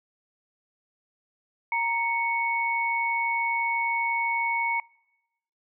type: tone pair together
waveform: sine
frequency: 932.1 / 2217 Hz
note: A#5 / C#7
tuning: 0 / 0 cents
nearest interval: octave + minor third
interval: 1500 cents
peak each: -26 dBFS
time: 1.72-4.8 s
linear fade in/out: 2 ms
effects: noise-tail reverb RT60 1.0 s tail -26 dB re dry